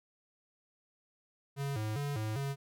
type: tone with pitch steps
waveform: square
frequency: 139.7 / 108 / 143.2 / 108.5 / 138.8 Hz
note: C#3 / A2 / D3 / A2 / C#3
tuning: +14 / -32 / -43 / -24 / +3 cents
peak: -34 dBFS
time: 1.56-2.56 s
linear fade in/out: 50 ms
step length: 200 ms
effects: none

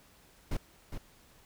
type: noise with echo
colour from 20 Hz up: brown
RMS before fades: -31 dBFS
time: 0.51-0.57 s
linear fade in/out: 5 ms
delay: 410 ms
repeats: 1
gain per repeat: -7 dB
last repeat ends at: 0.98 s
effects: pink hiss -61 dBFS RMS until 1.45 s

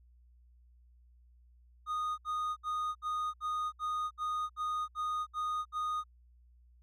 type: tone bursts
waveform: triangle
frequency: 1236 Hz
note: D#6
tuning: 12 cents flat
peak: -30 dBFS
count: 11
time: 1.86-6.04 s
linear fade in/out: 50 ms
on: 320 ms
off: 66 ms
effects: added 60 Hz sine -59 dBFS peak until 6.82 s

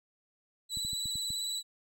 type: tone with vibrato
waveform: 30% pulse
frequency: 3951 Hz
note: B7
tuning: in tune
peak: -30 dBFS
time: 0.69-1.63 s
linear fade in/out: 50 ms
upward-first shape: square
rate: 18 Hz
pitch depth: 18 cents each way
type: clicks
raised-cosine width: 5 ms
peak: -32 dBFS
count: 6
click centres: 0.772 / 0.85 / 0.932 / 1.057 / 1.156 / 1.305 s
effects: none

